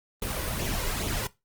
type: noise with flanger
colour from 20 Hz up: pink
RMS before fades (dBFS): -30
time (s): 0.22-1.27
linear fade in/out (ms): 2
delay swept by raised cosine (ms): 0.29 to 2.09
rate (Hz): 2.4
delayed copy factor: +0.55
effects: noise-tail reverb RT60 0.2 s tail -18 dB re dry + Opus 32 kbps